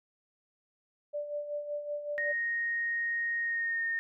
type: tone with tremolo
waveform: sine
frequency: 587.3 Hz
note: D5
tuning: in tune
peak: -31 dBFS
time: 1.13-2.33 s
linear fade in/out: 20 ms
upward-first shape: sine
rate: 5.3 Hz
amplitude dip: 60%
type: tone with pitch glide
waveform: sine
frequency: 1864.7 to 1836.9 Hz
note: A#6 to A#6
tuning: 0 to -26 cents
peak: -29 dBFS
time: 2.18-3.99 s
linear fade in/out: 0 ms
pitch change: -26 cents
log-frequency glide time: 3.41-3.83 s
effects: none